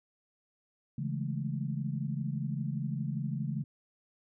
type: chord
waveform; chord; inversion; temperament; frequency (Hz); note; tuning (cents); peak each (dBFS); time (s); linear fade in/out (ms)
sine; A major seventh; first; equal with one note detuned; 139.72 / 164.81 / 207.7 / 220; C#3 / E3 / G#3 / A3; +14 / 0 / 0 / 0; -34 / -37 / -40 / -40; 0.98-3.64; 5
effects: none